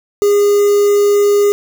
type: tone with quantisation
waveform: triangle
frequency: 408.3 Hz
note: G#4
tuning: 29 cents flat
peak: -6 dBFS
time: 0.22-1.52 s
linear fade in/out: 0 ms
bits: 4
effects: none